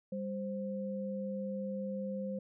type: tone pair together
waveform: sine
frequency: 197.95 / 523.3 Hz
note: G3 / C5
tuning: +17 / 0 cents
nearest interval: octave + perfect fourth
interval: 1683 cents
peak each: -37 / -39 dBFS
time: 0.12-2.39 s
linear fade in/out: 5 ms
effects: none